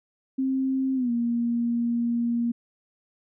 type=tone with pitch glide; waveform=sine; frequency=264.8 to 235.9 Hz; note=C4 to A#3; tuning=+21 to +21 cents; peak=-22 dBFS; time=0.38-2.52 s; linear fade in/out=10 ms; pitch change=-200 cents; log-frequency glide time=0.95-1.11 s; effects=none